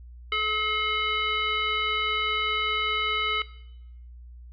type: tone with frequency modulation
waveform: sine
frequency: 2140 Hz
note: C7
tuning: 38 cents sharp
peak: -23 dBFS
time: 0.32-3.42 s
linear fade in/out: 2 ms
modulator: 855 Hz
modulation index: 1.3
effects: noise-tail reverb RT60 0.8 s tail -17 dB re dry + added 60 Hz sine -42 dBFS peak until 4.52 s